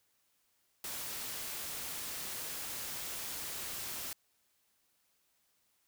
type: noise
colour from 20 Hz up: white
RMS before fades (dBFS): -41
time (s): 0.84-4.13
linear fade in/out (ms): 2
effects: white hiss -75 dBFS RMS until 5.87 s